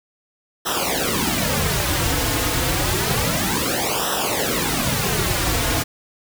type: noise with flanger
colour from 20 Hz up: pink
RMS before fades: -21 dBFS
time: 0.65-5.84 s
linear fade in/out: 20 ms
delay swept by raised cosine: 0.44 to 5.24 ms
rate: 0.29 Hz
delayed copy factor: -1
effects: none